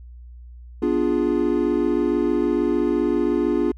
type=chord; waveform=triangle; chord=B diminished seventh; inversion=none; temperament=equal; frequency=246.9 / 293.7 / 349.2 / 415.3 Hz; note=B3 / D4 / F4 / Ab4; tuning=0 / 0 / 0 / 0 cents; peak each=-23 / -21 / -20 / -23 dBFS; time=0.82-3.72 s; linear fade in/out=5 ms; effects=added 60 Hz sine -38 dBFS peak until 3.77 s